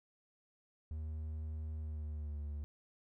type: tone with pitch glide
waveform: triangle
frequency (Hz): 77.78 to 73.41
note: D#2 to D2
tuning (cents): 0 to 0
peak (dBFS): -37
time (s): 0.91-2.64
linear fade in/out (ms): 0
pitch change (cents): -100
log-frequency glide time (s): 1.78-2.4
effects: none